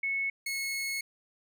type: tone pair in turn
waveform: sine / sawtooth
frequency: 2200 / 2184 Hz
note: C#7 / C#7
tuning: -14 / -26 cents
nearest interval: unison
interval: 12 cents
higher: first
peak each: -28 dBFS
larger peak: neither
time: 0.03-0.3 / 0.46-1.01 s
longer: second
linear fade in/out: 5 ms
effects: none